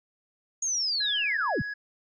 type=linear sweep; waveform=sine; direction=down; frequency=6710 to 59.4 Hz; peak=-25 dBFS; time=0.62-1.62 s; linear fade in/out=5 ms
type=tone; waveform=triangle; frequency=1672 Hz; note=G#6; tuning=11 cents sharp; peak=-30 dBFS; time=1-1.74 s; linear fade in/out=10 ms
effects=resampled to 16000 Hz